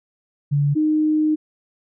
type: tone pair in turn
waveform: sine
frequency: 143.8 / 307.9 Hz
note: D3 / D#4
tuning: -36 / -18 cents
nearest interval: octave + minor second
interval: 1318 cents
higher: second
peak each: -15 dBFS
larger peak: neither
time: 0.51-0.75 / 0.75-1.36 s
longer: second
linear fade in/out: 20 ms
effects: none